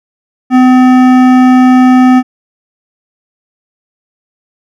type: tone with hard clipping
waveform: sine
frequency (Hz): 254.5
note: C4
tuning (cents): -48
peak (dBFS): -4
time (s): 0.5-2.23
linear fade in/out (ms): 50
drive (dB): 14
effects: none